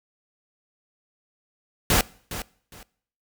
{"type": "noise with echo", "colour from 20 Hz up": "pink", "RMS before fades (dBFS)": -19, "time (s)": [1.9, 2.01], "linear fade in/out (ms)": 2, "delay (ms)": 410, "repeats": 2, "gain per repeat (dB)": -13, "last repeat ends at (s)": 2.83, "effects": ["noise-tail reverb RT60 0.6 s tail -23 dB re dry"]}